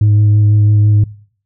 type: tone with vibrato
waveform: sine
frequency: 104.9 Hz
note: G#2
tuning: 18 cents sharp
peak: -4 dBFS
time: 0.01-1.04 s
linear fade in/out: 5 ms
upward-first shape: sine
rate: 6 Hz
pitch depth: 14 cents each way
effects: noise-tail reverb RT60 0.5 s tail -21 dB re dry + tanh soft clip ceiling -5 dBFS